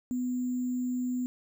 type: tone with sample-and-hold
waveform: sine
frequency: 249.7 Hz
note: B3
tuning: 19 cents sharp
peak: -28 dBFS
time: 0.11-1.26 s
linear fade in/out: 0 ms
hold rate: 7350 Hz
effects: none